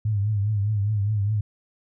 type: tone with vibrato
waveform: sine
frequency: 103.83 Hz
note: G#2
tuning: in tune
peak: -20 dBFS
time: 0.05-1.41 s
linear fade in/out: 5 ms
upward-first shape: triangle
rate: 4.9 Hz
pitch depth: 100 cents each way
effects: none